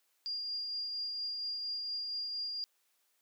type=tone with tremolo; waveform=sine; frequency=4810 Hz; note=D8; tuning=41 cents sharp; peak=-34 dBFS; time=0.26-2.64 s; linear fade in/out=0 ms; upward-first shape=triangle; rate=4.3 Hz; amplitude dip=30%; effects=white hiss -75 dBFS RMS until 3.21 s + high-pass 400 Hz 12 dB/octave